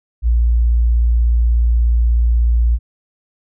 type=tone; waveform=sine; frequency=58.27 Hz; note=A#1; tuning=in tune; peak=-10 dBFS; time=0.22-2.79 s; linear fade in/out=50 ms; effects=none